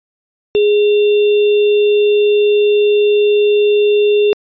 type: tone with sample-and-hold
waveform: sine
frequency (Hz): 415.3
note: G#4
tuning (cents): 0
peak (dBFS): -8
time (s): 0.55-4.33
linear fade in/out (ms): 0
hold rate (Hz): 3150
effects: resampled to 11025 Hz